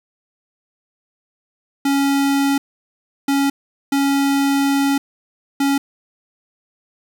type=tone bursts at uneven times; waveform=square; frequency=278 Hz; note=C#4; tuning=5 cents sharp; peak=-15 dBFS; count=4; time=1.85-2.58 / 3.28-3.5 / 3.92-4.98 / 5.6-5.78 s; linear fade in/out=5 ms; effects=8-bit